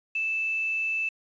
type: tone with quantisation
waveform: sine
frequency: 2637 Hz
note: E7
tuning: in tune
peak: -25 dBFS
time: 0.15-1.09 s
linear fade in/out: 5 ms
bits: 8
effects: resampled to 16000 Hz